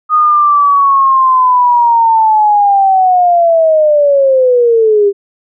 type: linear sweep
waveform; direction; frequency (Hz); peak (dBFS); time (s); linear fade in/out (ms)
sine; down; 1242 to 394.5; -5; 0.09-5.13; 50
effects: none